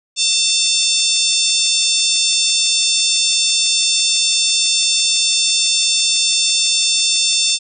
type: harmonic tone with a mistuned harmonic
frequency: 894 Hz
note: A5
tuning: 27 cents sharp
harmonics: 3 / 4 / 5 / 6 / 7 / 8 / 9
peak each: -24 / -18 / -22 / -19 / -23 / -22 / -22 dBFS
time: 0.16-7.59 s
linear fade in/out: 50 ms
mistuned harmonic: 9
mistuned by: +19 cents
effects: none